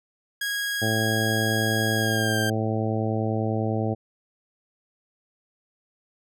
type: tone with pitch glide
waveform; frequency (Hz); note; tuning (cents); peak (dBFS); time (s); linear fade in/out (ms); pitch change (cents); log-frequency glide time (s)
sawtooth; 1646 to 1584.4; G#6 to G6; -16 to +18; -22; 0.41-2.5; 5; -66; 1.96-2.38
type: harmonic tone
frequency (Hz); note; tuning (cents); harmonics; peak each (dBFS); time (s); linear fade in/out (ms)
110; A2; 0; 1 / 2 / 3 / 4 / 5 / 6 / 7; -26 / -29 / -31 / -32 / -33 / -34 / -34; 0.81-3.95; 20
effects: none